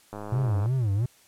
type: click train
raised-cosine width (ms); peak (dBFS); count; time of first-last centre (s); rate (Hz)
1; -23; 56; 0.13-0.659; 104
type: tone with vibrato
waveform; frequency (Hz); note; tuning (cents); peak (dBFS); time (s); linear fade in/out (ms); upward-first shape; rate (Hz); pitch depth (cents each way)
triangle; 113.8; A#2; -41; -20; 0.32-1.06; 5; sine; 2.9; 270
effects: white hiss -58 dBFS RMS until 1.27 s + low-pass 12000 Hz 12 dB/octave